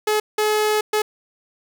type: tone bursts at uneven times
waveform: sawtooth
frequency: 425.9 Hz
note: G#4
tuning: 44 cents sharp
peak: -13 dBFS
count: 3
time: 0.07-0.2 / 0.38-0.81 / 0.93-1.02 s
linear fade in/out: 5 ms
effects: none